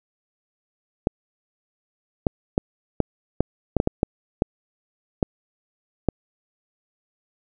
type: clicks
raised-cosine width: 2 ms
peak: -4 dBFS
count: 12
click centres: 1.071 / 2.268 / 2.579 / 3.003 / 3.406 / 3.767 / 3.801 / 3.874 / 4.031 / 4.421 / 5.228 / 6.087 s
effects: none